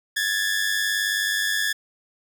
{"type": "tone pair together", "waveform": "sawtooth", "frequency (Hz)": [1665, 1764], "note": ["G#6", "A6"], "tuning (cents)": [4, 4], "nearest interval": "minor second", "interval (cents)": 100, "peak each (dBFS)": -21, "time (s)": [0.16, 1.73], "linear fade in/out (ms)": 10, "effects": []}